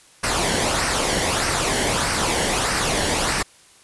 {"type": "noise with flanger", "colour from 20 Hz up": "pink", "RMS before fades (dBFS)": -21, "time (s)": [0.23, 3.43], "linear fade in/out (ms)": 10, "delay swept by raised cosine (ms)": [0.28, 0.82], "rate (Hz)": 1.6, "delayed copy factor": -0.5, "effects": ["white hiss -51 dBFS RMS until 3.83 s", "resampled to 24000 Hz"]}